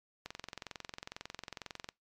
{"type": "click train", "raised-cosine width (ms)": 0.2, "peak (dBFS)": -24, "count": 37, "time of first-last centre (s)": [0.26, 1.889], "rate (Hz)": 22.1, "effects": ["noise-tail reverb RT60 0.2 s tail -24 dB re dry", "MP3 96 kbps"]}